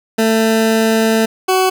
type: tone pair in turn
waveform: 20% pulse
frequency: 222.6 / 374.4 Hz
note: A3 / F#4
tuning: +20 / +20 cents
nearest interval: major sixth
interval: 900 cents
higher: second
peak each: -6 dBFS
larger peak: neither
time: 0.18-1.26 / 1.48-1.7 s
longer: first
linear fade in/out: 10 ms
effects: none